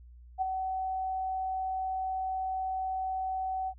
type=tone with ADSR envelope; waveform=sine; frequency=756 Hz; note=F#5; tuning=37 cents sharp; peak=-24 dBFS; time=0.38-3.74 s; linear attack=38 ms; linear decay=13 ms; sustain=-6 dB; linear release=62 ms; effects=added 60 Hz sine -49 dBFS peak until 3.78 s